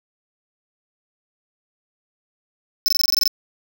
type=tone bursts; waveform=square; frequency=5274 Hz; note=E8; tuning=in tune; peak=-14 dBFS; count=10; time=2.86-3.277 s; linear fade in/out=0 ms; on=21 ms; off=23 ms; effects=none